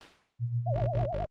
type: noise with exponential decay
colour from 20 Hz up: white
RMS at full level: -41 dBFS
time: 0.01-0.43 s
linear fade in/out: 1 ms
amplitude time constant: 90 ms
type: tone with tremolo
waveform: sine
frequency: 118.8 Hz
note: A#2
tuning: 33 cents sharp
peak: -25 dBFS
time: 0.39-1.12 s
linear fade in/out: 50 ms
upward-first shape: sine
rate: 7 Hz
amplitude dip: 65%
type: tone with vibrato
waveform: sine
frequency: 629 Hz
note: D#5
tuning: 19 cents sharp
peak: -31 dBFS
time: 0.66-1.26 s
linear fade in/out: 10 ms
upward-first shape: triangle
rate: 9.4 Hz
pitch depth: 290 cents each way
type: tone bursts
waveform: 20% pulse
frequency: 51 Hz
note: G#1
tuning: 31 cents flat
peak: -28 dBFS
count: 3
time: 0.74-1.254 s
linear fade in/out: 10 ms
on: 130 ms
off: 62 ms
effects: low-pass 3000 Hz 12 dB/octave + Opus 24 kbps